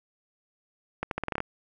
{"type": "accelerating click train", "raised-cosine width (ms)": 0.5, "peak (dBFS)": -14, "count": 9, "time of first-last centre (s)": [1.03, 1.404], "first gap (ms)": 82, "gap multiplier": 0.83, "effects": []}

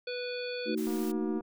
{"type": "harmonic tone", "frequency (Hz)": 493, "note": "B4", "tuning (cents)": -3, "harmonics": [1, 3, 5, 7, 9], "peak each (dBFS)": [-35, -44, -42, -46, -43], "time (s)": [0.07, 0.75], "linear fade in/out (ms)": 5}
{"type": "chord", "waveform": "sine", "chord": "D# diminished", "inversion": "second", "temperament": "just", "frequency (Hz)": [224, 311.1, 373.4], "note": ["A3", "D#4", "F#4"], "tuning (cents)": [31, 0, 16], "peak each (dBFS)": [-33, -33, -34], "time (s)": [0.65, 1.42], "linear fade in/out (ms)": 50}
{"type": "noise", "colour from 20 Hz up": "white", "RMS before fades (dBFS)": -46, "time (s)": [0.77, 1.12], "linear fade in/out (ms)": 10}
{"type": "click train", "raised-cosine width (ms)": 1, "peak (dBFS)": -32, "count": 129, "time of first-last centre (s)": [0.87, 1.408], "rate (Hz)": 238}
{"effects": []}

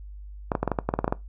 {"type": "clicks", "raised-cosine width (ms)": 1, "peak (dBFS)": -9, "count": 12, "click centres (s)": [0.518, 0.552, 0.63, 0.677, 0.717, 0.788, 0.89, 0.939, 0.99, 1.044, 1.079, 1.125], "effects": ["noise-tail reverb RT60 0.2 s tail -20 dB re dry", "added 50 Hz sine -38 dBFS peak until 1.28 s"]}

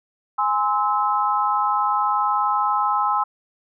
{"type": "chord", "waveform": "sine", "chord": "Ab augmented", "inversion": "none", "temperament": "just", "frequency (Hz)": [830.6, 1038.3, 1297.8], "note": ["Ab5", "C6", "E6"], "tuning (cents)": [0, -14, -27], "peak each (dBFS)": -22, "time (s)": [0.38, 3.24], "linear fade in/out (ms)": 10, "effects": []}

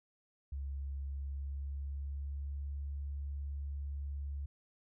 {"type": "tone with pitch glide", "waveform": "sine", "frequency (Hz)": [69.1, 70.67], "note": ["C#2", "C#2"], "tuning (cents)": [-5, 34], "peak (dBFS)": -37, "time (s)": [0.52, 4.46], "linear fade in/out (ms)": 5, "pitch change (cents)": 39, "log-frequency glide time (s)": [1.02, 2.7], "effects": []}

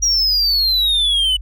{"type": "exponential sweep", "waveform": "triangle", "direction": "down", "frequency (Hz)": [5760, 2960], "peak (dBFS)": -12, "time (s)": [0.02, 1.37], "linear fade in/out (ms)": 10, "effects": ["added 50 Hz sine -27 dBFS peak until 1.41 s"]}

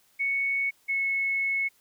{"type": "tone pair in turn", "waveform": "sine", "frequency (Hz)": [2217, 2194], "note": ["C#7", "C#7"], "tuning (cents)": [0, -18], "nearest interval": "unison", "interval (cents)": 18, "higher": "first", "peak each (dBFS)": -24, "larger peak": "neither", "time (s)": [[0.19, 0.71], [0.88, 1.69]], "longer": "second", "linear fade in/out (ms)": 20, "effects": ["white hiss -64 dBFS RMS until 1.8 s"]}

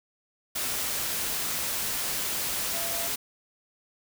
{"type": "tone in noise", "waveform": "sine", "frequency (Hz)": 676, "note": "E5", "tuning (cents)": 43, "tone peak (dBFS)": -38, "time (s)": [2.73, 3.08], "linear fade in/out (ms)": 10, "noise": "white", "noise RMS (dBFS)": -30, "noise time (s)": [0.55, 3.16], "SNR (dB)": -11, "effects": []}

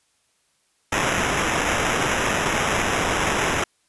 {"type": "noise with sample-and-hold", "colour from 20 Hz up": "violet", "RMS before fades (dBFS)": -22, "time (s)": [0.92, 3.64], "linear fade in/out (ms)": 5, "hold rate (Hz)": 4410, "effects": ["white hiss -66 dBFS RMS until 3.88 s", "resampled to 24000 Hz"]}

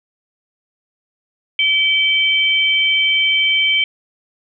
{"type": "tone pair together", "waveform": "sine", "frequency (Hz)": [2304, 3113], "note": ["D7", "G7"], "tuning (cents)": [-34, -13], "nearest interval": "perfect fourth", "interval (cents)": 521, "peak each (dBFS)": -15, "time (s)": [1.59, 3.84], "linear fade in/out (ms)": 2, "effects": []}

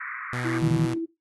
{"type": "band-pass noise", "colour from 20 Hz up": "pink", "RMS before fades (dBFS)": -35, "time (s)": [0, 0.59], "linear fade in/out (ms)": 10, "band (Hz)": [1100, 2200], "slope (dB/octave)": 96}
{"type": "tone", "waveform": "sawtooth", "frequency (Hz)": 123.47, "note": "B2", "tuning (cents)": 0, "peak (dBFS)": -25, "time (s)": [0.33, 0.94], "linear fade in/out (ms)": 0}
{"type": "tone with tremolo", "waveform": "sine", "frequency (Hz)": 330, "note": "E4", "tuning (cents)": 2, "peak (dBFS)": -24, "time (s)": [0.44, 1.06], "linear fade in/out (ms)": 20, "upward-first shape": "sine", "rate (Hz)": 10, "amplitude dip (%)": 25}
{"type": "tone bursts", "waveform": "sine", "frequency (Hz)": 156.3, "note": "D#3", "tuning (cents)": 8, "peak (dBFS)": -19, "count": 3, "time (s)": [0.62, 0.854], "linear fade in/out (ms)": 5, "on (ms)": 62, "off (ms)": 24}
{"effects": ["noise-tail reverb RT60 0.2 s tail -17 dB re dry", "AAC 32 kbps"]}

